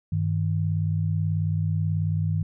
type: tone pair together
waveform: sine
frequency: 98.8 / 157.23 Hz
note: G2 / D#3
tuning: +14 / +18 cents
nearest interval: minor sixth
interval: 804 cents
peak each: -24 / -25 dBFS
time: 0.12-2.43 s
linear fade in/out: 5 ms
effects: none